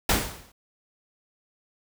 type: noise with exponential decay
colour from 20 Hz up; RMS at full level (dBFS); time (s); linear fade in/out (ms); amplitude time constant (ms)
pink; -18; 0.09-0.52; 5; 92
effects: none